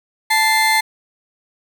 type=tone pair together; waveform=35% pulse; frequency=878.9 / 2086 Hz; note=A5 / C7; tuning=-2 / -6 cents; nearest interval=octave + minor third; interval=1496 cents; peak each=-14 dBFS; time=0.3-0.81 s; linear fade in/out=10 ms; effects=8-bit